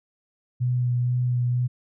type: tone with vibrato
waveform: sine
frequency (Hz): 123.47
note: B2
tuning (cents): 0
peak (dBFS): -20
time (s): 0.6-1.68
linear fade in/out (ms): 20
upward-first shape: sine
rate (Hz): 2.1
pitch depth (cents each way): 15
effects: none